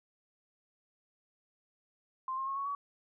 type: tone with pitch steps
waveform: sine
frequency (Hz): 1046.5 / 1067.3 / 1088.4 / 1110 / 1132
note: C6 / C6 / C#6 / C#6 / C#6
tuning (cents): 0 / +34 / -32 / +2 / +36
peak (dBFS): -33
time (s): 2.28-2.75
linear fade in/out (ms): 2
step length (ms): 94
effects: none